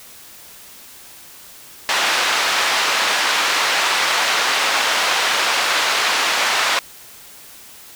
pink band-pass noise, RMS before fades -18 dBFS, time 1.89-6.79 s, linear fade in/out 0 ms, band 930 to 4900 Hz, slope 12 dB/octave, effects white hiss -41 dBFS RMS until 7.95 s

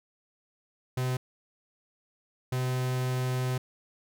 45% pulse tone bursts at uneven times, 127.7 Hz, C3, 42 cents flat, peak -27 dBFS, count 2, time 0.97-1.17 / 2.52-3.58 s, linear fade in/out 5 ms, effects none

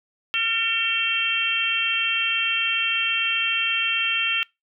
harmonic tone with a mistuned harmonic, 451.9 Hz, A4, 46 cents sharp, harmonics 3 / 4 / 5 / 6 / 7, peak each -30 / -33 / -31 / -23 / -25 dBFS, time 0.34-4.43 s, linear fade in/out 0 ms, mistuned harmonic 3, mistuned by +27 cents, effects noise-tail reverb RT60 0.2 s tail -23 dB re dry

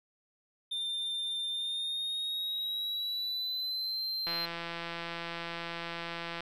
triangle tone with pitch glide, 3596 to 4131 Hz, A7 to C8, +37 to -23 cents, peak -31 dBFS, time 0.71-4.46 s, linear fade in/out 10 ms, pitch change +240 cents, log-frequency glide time 1.5-4.03 s
click train, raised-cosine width 0.3 ms, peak -22 dBFS, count 362, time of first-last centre 4.27-6.406 s, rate 169 Hz
effects none

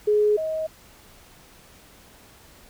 sine tone pair in turn, 420 / 632.4 Hz, G#4 / D#5, +19 / +28 cents, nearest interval perfect fifth, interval 709 cents, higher second, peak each -16 / -24 dBFS, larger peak first, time 0.07-0.37 / 0.37-0.67 s, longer neither, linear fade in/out 10 ms, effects pink hiss -51 dBFS RMS until 2.69 s

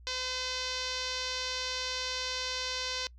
5% pulse tone with low-pass filter, 510 Hz, C5, 44 cents flat, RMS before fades -35 dBFS, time 0.07-3.07 s, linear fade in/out 0 ms, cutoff 5000 Hz, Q 2, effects noise-tail reverb RT60 0.1 s tail -24 dB re dry + added 60 Hz sine -50 dBFS peak until 3.18 s

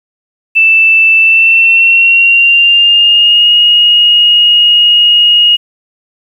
sine tone with pitch glide, 2650 to 2873 Hz, E7 to F7, +9 to +48 cents, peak -3 dBFS, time 0.55-5.57 s, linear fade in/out 20 ms, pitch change +139 cents, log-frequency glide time 1.17-3.53 s, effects 7-bit

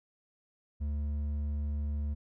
sine tone with hard clipping, 73.42 Hz, D2, in tune, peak -32 dBFS, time 0.8-2.15 s, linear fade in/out 20 ms, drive 5 dB, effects none

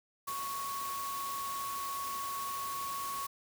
sine tone in noise, 1108.7 Hz, C#6, in tune, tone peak -36 dBFS, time 0.27-3.27 s, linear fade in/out 10 ms, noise white, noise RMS -43 dBFS, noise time 0.27-3.27 s, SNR +4 dB, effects none

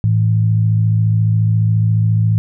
sine tone pair together, 109.1 / 163.47 Hz, A2 / E3, -14 / -14 cents, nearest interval perfect fifth, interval 700 cents, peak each -11 / -19 dBFS, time 0.04-2.38 s, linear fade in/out 0 ms, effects none

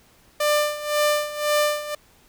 sawtooth tone with tremolo, 595 Hz, D5, 22 cents sharp, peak -13 dBFS, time 0.4-1.95 s, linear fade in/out 5 ms, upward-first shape sine, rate 1.9 Hz, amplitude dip 80%, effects pink hiss -56 dBFS RMS until 2.28 s

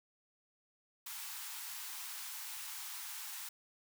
white high-pass noise, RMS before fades -45 dBFS, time 1.06-3.49 s, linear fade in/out 5 ms, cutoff 790 Hz, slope 96 dB/octave, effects none

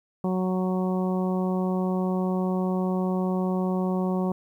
harmonic tone, 185 Hz, F#3, in tune, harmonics 1 / 2 / 3 / 4 / 5 / 6, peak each -24 / -30 / -34 / -36 / -38 / -40 dBFS, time 0.24-4.32 s, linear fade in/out 2 ms, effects 10-bit

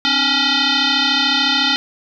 sine tone with frequency modulation, 261.6 Hz, C4, in tune, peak -13 dBFS, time 0.05-1.76 s, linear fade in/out 0 ms, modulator 557 Hz, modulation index 7.7, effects none

